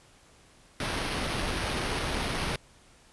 pink noise with sample-and-hold, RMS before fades -31 dBFS, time 0.8-2.56 s, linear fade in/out 2 ms, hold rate 7350 Hz, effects pink hiss -58 dBFS RMS until 3.12 s + resampled to 24000 Hz

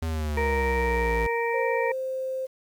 square exponential sweep, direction down, 82.41 to 55.3 Hz, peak -27 dBFS, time 0.02-1.27 s, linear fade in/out 5 ms
harmonic tone, 466.2 Hz, A#4, in tune, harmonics 1 / 2 / 4 / 5, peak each -26 / -29 / -32 / -33 dBFS, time 0.37-1.92 s, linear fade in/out 5 ms
sine tone, 523.3 Hz, C5, in tune, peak -27 dBFS, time 1.53-2.47 s, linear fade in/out 20 ms
effects 9-bit

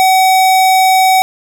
square tone, 755 Hz, F#5, 35 cents sharp, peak -7 dBFS, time 0-1.22 s, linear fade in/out 0 ms, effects none

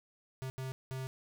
square tone bursts at uneven times, 131.3 Hz, C3, 6 cents sharp, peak -38 dBFS, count 3, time 0.42-0.5 / 0.58-0.72 / 0.91-1.07 s, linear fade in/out 0 ms, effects none

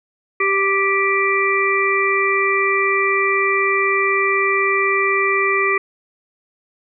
harmonic tone, 392 Hz, G4, in tune, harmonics 1 / 3 / 5 / 6, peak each -20 / -20 / -20 / -20 dBFS, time 0.4-5.78 s, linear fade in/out 5 ms, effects none

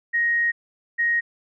sine tone pair in turn, 1875 / 1875 Hz, A#6 / A#6, +10 / +10 cents, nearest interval unison, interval 0 cents, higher neither, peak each -18 dBFS, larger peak neither, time 0.13-0.52 / 0.98-1.21 s, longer first, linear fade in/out 20 ms, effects none

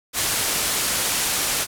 white low-pass noise, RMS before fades -23 dBFS, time 0.13-1.67 s, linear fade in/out 50 ms, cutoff 12000 Hz, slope 24 dB/octave, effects none

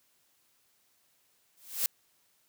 blue noise with exponential growth, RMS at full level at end -25 dBFS, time 1.57-1.86 s, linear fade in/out 1 ms, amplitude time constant 63 ms, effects white hiss -70 dBFS RMS until 2.48 s + high-pass 60 Hz 12 dB/octave

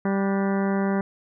harmonic tone with a mistuned harmonic, 196 Hz, G3, in tune, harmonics 1 / 2 / 3 / 4 / 5 / 6 / 7 / 8 / 9 / 10, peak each -22 / -28 / -32 / -34 / -36 / -38 / -39 / -40 / -41 / -42 dBFS, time 0.05-1.01 s, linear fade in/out 2 ms, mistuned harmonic 7, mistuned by +85 cents, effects none

